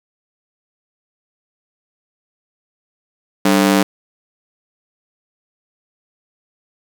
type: ring-modulated tone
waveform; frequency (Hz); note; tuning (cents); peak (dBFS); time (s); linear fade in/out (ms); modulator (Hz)
sawtooth; 243.9; B3; -21; -4; 3.45-3.83; 5; 51.1
effects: none